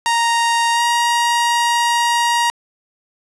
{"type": "tone with pitch glide", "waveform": "sawtooth", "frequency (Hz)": [932.3, 944.8], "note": ["A#5", "A#5"], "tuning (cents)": [0, 23], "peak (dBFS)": -10, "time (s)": [0.06, 2.5], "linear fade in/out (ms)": 0, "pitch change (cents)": 23, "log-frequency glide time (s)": [0.73, 0.82], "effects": ["resampled to 24000 Hz", "8-bit"]}